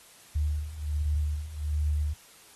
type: beating tone pair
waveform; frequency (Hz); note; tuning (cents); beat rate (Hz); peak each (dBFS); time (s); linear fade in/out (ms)
sine; 74.1 / 75.4; D2 / D2; +16 / +46; 1.3; -31 / -28; 0.35-2.14; 10
effects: white hiss -54 dBFS RMS until 2.55 s + AAC 32 kbps